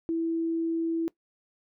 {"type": "tone", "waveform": "sine", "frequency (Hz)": 329.6, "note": "E4", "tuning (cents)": 0, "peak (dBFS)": -25, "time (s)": [0.09, 1.08], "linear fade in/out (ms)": 0, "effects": ["noise-tail reverb RT60 0.1 s tail -20 dB re dry"]}